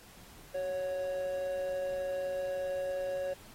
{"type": "tone with amplitude modulation", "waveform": "triangle", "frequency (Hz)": 554, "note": "C#5", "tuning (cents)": -1, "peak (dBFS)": -28, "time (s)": [0.54, 3.34], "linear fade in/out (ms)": 10, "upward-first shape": "sine", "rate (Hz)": 176, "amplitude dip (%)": 45, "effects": ["pink hiss -55 dBFS RMS until 3.54 s", "AAC 48 kbps"]}